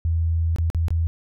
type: tone with dropouts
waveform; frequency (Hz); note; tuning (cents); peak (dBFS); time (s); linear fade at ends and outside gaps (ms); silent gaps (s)
sine; 82.4; E2; 0; -18; 0.05-1.07; 0; 0.561-0.585 / 0.701-0.747 / 0.883-0.905
effects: none